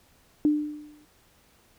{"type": "tone with exponential decay", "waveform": "sine", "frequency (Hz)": 299, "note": "D4", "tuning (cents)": 31, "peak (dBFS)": -16, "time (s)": [0.45, 1.05], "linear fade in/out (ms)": 1, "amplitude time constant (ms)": 130, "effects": ["pink hiss -61 dBFS RMS until 1.78 s"]}